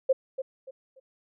sine tone with echo, 528 Hz, C5, 16 cents sharp, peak -17 dBFS, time 0.09-0.13 s, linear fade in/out 10 ms, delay 290 ms, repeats 3, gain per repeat -11 dB, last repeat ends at 1 s, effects none

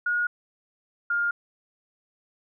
sine tone pair in turn, 1441 / 1410.5 Hz, F#6 / F6, -46 / +17 cents, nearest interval unison, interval 37 cents, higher first, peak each -22 dBFS, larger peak neither, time 0.06-0.27 / 1.1-1.31 s, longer neither, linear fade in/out 5 ms, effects none

